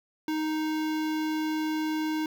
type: tone with notch filter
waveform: square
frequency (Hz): 311.4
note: D#4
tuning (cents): +2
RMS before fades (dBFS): -29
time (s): 0.28-2.26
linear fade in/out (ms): 2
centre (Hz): 9100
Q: 0.9
effects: none